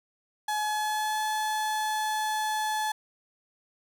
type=tone with pitch glide; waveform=35% pulse; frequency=848 to 860.3 Hz; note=G#5 to A5; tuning=+36 to -39 cents; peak=-25 dBFS; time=0.48-2.92 s; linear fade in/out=5 ms; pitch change=+25 cents; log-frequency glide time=0.58-1.2 s; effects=none